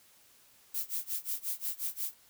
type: noise with tremolo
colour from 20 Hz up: violet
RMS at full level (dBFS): -33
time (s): 0.74-2.14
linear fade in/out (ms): 5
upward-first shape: sine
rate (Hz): 5.6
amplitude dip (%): 95
effects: white hiss -62 dBFS RMS until 2.29 s